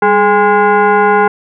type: tone with frequency modulation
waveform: sine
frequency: 197.4 Hz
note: G3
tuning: 12 cents sharp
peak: -6 dBFS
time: 0.02-1.28 s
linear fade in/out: 5 ms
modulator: 618 Hz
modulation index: 2
effects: none